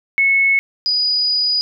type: tone pair in turn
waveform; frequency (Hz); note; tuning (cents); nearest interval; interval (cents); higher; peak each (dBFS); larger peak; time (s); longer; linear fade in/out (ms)
sine; 2197 / 4932; C#7 / D#8; -16 / -16; octave + major second; 1400; second; -11 / -14; first; 0.18-0.59 / 0.86-1.61; second; 0
effects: none